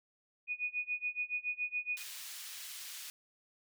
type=tone with tremolo; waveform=sine; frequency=2475 Hz; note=D#7; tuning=10 cents flat; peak=-31 dBFS; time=0.47-2.04 s; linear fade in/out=50 ms; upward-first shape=sine; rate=7.1 Hz; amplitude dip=95%
type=high-pass noise; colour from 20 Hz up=pink; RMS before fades=-46 dBFS; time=1.97-3.1 s; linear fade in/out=0 ms; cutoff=2700 Hz; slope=12 dB/octave
effects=none